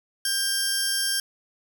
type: tone pair together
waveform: 15% pulse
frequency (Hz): 1590 / 5435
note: G6 / F8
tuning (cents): +24 / -48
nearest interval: octave + major sixth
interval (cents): 2128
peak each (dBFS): -20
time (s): 0.25-1.2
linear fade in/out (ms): 2
effects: none